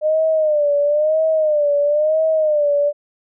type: tone with vibrato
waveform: sine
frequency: 606 Hz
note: D#5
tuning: 46 cents flat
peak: -13 dBFS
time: 0.01-2.93 s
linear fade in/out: 50 ms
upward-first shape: sine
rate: 1 Hz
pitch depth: 90 cents each way
effects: none